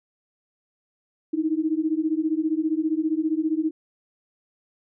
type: beating tone pair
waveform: sine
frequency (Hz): 307.8 / 322.8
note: D#4 / E4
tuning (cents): -19 / -36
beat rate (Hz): 15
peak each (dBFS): -24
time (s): 1.33-3.71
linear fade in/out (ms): 10
effects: none